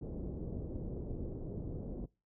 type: low-pass noise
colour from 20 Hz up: pink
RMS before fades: -41 dBFS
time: 0.01-2.06 s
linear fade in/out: 10 ms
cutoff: 470 Hz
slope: 24 dB/octave
effects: noise-tail reverb RT60 0.3 s tail -24 dB re dry